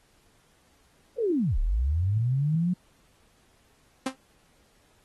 sine linear two-way sweep, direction down then up, 493.9 to 30.87 to 184.5 Hz, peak -22 dBFS, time 1.18-2.74 s, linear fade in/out 10 ms, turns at 1.58 s
sawtooth tone with exponential decay, 263.3 Hz, C4, 11 cents sharp, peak -19 dBFS, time 4.06-4.16 s, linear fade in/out 5 ms, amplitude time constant 21 ms
effects pink hiss -64 dBFS RMS until 5.04 s + AAC 32 kbps

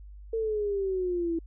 sine exponential sweep, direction down, 454.9 to 327.5 Hz, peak -26 dBFS, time 0.33-1.39 s, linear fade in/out 5 ms, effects added 50 Hz sine -43 dBFS peak until 1.46 s

